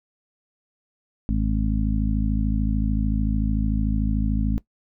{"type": "harmonic tone", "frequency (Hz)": 53.5, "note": "A1", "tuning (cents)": -48, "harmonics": [1, 2, 3, 4, 5], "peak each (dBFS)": [-22, -28, -31, -26, -30], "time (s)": [1.29, 4.58], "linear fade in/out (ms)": 0, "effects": ["noise-tail reverb RT60 0.1 s tail -19 dB re dry"]}